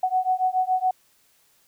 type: beating tone pair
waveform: sine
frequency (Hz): 740 / 747.1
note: F#5 / F#5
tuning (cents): 0 / +17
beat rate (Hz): 7.1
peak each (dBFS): -23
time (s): 0.03-0.91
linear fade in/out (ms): 5
effects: white hiss -62 dBFS RMS until 1.67 s